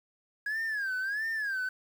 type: tone with vibrato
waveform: sine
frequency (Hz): 1651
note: G#6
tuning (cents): -11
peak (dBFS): -27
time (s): 0.46-1.69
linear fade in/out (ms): 5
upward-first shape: sine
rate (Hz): 1.5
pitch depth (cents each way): 160
effects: tanh soft clip ceiling -29 dBFS + 9-bit